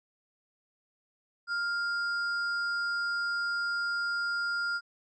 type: tone with sample-and-hold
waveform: sine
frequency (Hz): 1400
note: F6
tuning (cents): +4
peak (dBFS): -28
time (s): 1.47-4.81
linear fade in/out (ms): 50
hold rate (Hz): 6300
effects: resampled to 16000 Hz